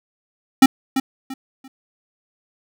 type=tone with echo; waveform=square; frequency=265.5 Hz; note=C4; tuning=25 cents sharp; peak=-6 dBFS; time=0.62-0.66 s; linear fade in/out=5 ms; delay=340 ms; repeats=3; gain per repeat=-11 dB; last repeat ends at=1.68 s; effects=none